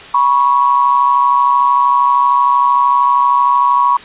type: tone pair together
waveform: sine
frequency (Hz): 975.7 / 1108.7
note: B5 / C#6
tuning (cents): -21 / 0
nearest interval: major second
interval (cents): 221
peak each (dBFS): -11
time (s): 0.14-3.97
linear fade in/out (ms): 5
effects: white hiss -33 dBFS RMS until 4.04 s + resampled to 8000 Hz